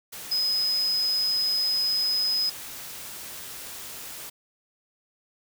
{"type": "tone in noise", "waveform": "sine", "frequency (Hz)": 5050, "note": "D#8", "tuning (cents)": 25, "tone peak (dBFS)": -22, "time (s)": [0.31, 2.5], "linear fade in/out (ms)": 10, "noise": "white", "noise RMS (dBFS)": -39, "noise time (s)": [0.12, 4.3], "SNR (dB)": 14, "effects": []}